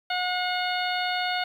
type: harmonic tone with a mistuned harmonic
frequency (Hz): 726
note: F#5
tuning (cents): -33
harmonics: 1 / 2 / 3 / 4 / 5 / 6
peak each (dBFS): -28 / -31 / -33 / -34 / -35 / -36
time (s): 0.1-1.44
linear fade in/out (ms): 5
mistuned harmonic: 3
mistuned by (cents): -19
effects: 9-bit